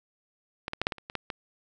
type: clicks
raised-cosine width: 0.3 ms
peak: -16 / -16 / -11 / -7 / -15 / -29 / -22 / -14 / -17 dBFS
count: 9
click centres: 0.681 / 0.734 / 0.816 / 0.869 / 0.922 / 0.983 / 1.099 / 1.153 / 1.302 s
effects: none